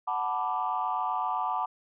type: chord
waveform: sine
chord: B minor seventh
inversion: second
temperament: equal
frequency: 740 / 880 / 987.8 / 1174.7 Hz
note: F#5 / A5 / B5 / D6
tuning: 0 / 0 / 0 / 0 cents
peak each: -32 dBFS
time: 0.07-1.66 s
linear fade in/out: 10 ms
effects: tanh soft clip ceiling -18 dBFS